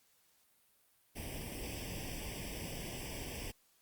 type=noise with comb filter; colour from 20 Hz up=pink; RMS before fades=-43 dBFS; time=1.15-3.52 s; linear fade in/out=20 ms; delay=0.37 ms; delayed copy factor=+0.9; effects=white hiss -71 dBFS RMS until 3.81 s + Opus 48 kbps